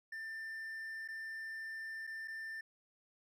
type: tone with dropouts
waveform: triangle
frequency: 1787 Hz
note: A6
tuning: 26 cents sharp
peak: -40 dBFS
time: 0.12-2.61 s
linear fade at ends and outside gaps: 5 ms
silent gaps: 1.078-1.085 / 2.069-2.073 / 2.276-2.28 s
effects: none